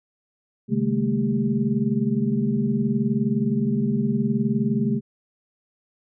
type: tone cluster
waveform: sine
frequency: 132.6 / 152.7 / 205.2 / 224.5 / 398.1 Hz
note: C3 / D#3 / G#3 / A3 / G4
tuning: +23 / -32 / -21 / +35 / +27 cents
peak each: -27 / -30 / -24 / -23 / -31 dBFS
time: 0.68-5.01 s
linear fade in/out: 50 ms
effects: none